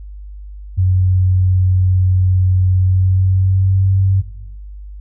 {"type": "tone with pitch glide", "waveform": "sine", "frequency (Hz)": [92.5, 96.04], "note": ["F#2", "G2"], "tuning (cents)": [0, -35], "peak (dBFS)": -10, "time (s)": [0.77, 4.22], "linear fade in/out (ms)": 20, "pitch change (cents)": 65, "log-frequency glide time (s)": [2.74, 3.94], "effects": ["noise-tail reverb RT60 0.9 s tail -17 dB re dry", "added 50 Hz sine -29 dBFS peak until 5 s"]}